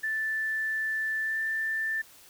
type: tone with pitch glide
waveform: sine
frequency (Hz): 1760 to 1775.3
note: A6 to A6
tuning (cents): 0 to +15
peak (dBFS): -27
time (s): 0.03-2.02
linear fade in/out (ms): 10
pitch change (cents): +15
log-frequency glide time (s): 1.21-1.39
effects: white hiss -54 dBFS RMS until 2.29 s